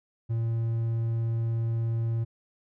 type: tone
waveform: triangle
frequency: 114.6 Hz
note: A#2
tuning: 29 cents flat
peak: -23 dBFS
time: 0.29-2.25 s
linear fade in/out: 20 ms
effects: none